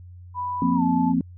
sine tone with pitch glide, 987.8 to 869.9 Hz, B5 to A5, 0 to -20 cents, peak -25 dBFS, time 0.34-1.14 s, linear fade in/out 50 ms, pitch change -220 cents, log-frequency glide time 0.75-0.83 s
sine chord, F suspended fourth, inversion none, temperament equal, 174.61 / 233.1 / 261.6 Hz, F3 / Bb3 / C4, 0 / 0 / 0 cents, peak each -24 / -24 / -21 dBFS, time 0.62-1.21 s, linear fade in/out 2 ms
effects added 89 Hz sine -40 dBFS peak until 1.37 s

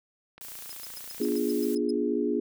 click train, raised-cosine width 0.3 ms, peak -31 dBFS, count 29, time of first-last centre 0.38-1.356 s, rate 28.7 Hz
blue noise, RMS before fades -42 dBFS, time 0.41-1.75 s, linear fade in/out 0 ms
35% pulse tone bursts, 5110 Hz, D#8, 45 cents sharp, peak -37 dBFS, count 10, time 0.7-1.91 s, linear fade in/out 5 ms, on 22 ms, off 110 ms
sine chord, B diminished seventh, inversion none, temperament equal with one note detuned, 242.4 / 293.7 / 349.2 / 415.3 Hz, B3 / D4 / F4 / Ab4, -32 / 0 / 0 / 0 cents, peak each -30 / -30 / -31 / -29 dBFS, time 1.2-2.4 s, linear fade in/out 5 ms
effects none

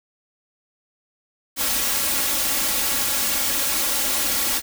white noise with comb filter, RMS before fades -22 dBFS, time 1.56-4.62 s, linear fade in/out 50 ms, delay 3.6 ms, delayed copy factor +0.8, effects none

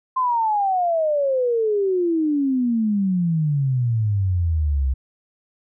sine exponential sweep, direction down, 1050 to 63.8 Hz, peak -17 dBFS, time 0.16-4.94 s, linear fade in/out 10 ms, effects none

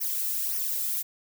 violet noise with flanger, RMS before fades -29 dBFS, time 0-1.03 s, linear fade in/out 20 ms, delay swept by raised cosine 0.25 to 1.85 ms, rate 1.8 Hz, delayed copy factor -0.8, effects none

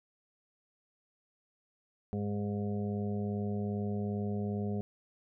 harmonic tone, 102.5 Hz, G#2, 22 cents flat, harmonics 1 / 2 / 4 / 5 / 6 / 7, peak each -36 / -34 / -40 / -47 / -50 / -48 dBFS, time 2.13-4.81 s, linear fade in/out 0 ms, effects none

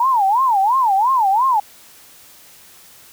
sine tone with vibrato, 907 Hz, A#5, 48 cents flat, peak -12 dBFS, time 0-1.6 s, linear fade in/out 5 ms, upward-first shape sine, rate 2.9 Hz, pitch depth 290 cents each way, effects white hiss -45 dBFS RMS until 3.12 s

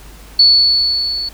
sine tone with level ramp, 4435 Hz, C#8, in tune, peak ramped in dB -4 to -19 dBFS, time 0.39-1.29 s, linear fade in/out 5 ms, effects added 50 Hz sine -37 dBFS peak until 1.33 s + pink hiss -41 dBFS RMS until 1.33 s

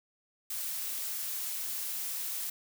blue noise, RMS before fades -36 dBFS, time 0.5-2.5 s, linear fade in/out 5 ms, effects none

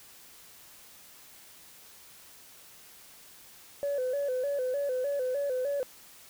sine tone with vibrato, 537 Hz, C5, 45 cents sharp, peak -26 dBFS, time 3.83-5.83 s, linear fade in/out 0 ms, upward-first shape square, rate 3.3 Hz, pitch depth 97 cents each way, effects tanh soft clip ceiling -25 dBFS + white hiss -53 dBFS RMS until 6.29 s

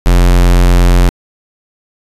square tone, 44.25 Hz, F1, 23 cents sharp, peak -5 dBFS, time 0.06-1.09 s, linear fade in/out 0 ms, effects resampled to 32000 Hz

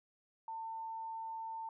sine tone, 898 Hz, A5, 35 cents sharp, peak -40 dBFS, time 0.48-1.69 s, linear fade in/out 2 ms, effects none

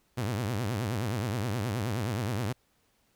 sawtooth tone with vibrato, 111.2 Hz, A2, 19 cents sharp, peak -25 dBFS, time 0.17-2.53 s, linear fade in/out 10 ms, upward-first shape triangle, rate 9.5 Hz, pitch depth 300 cents each way, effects pink hiss -70 dBFS RMS until 3.15 s

